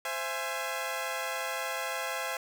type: chord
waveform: 15% pulse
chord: C augmented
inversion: none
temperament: equal with one note detuned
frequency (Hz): 523.3 / 669.2 / 830.6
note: C5 / E5 / G#5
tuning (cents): 0 / +26 / 0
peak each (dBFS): -30 / -30 / -31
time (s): 0.05-2.37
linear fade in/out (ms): 2
effects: none